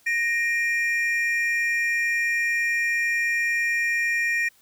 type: tone pair together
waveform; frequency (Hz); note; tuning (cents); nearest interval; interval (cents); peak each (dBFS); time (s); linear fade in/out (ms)
triangle; 1862 / 2391; A#6 / D7; -2 / +30; major third; 432; -21 / -24; 0.06-4.49; 10
effects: white hiss -59 dBFS RMS until 4.61 s